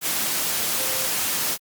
sine tone in noise, 523.3 Hz, C5, in tune, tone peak -34 dBFS, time 0.76-1.09 s, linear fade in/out 50 ms, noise white, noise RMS -24 dBFS, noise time 0.01-1.58 s, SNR -13 dB, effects high-pass 100 Hz 12 dB/octave + Opus 48 kbps

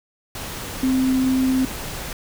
sine tone in noise, 260.3 Hz, C4, 9 cents flat, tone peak -16 dBFS, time 0.83-1.65 s, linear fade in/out 2 ms, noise pink, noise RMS -31 dBFS, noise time 0.35-2.13 s, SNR +12 dB, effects none

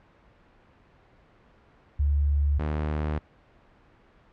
sine / sawtooth tone pair in turn, 72 / 75.95 Hz, D2 / D#2, -34 / -41 cents, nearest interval minor second, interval 93 cents, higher second, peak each -20 / -22 dBFS, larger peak first, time 1.99-2.59 / 2.59-3.19 s, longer neither, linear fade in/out 10 ms, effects pink hiss -58 dBFS RMS until 4.32 s + low-pass 2000 Hz 12 dB/octave

